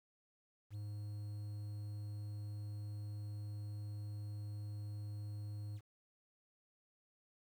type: tone with quantisation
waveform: triangle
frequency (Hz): 103.83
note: G#2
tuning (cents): 0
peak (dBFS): -40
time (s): 0.7-5.81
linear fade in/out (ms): 50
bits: 11
effects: none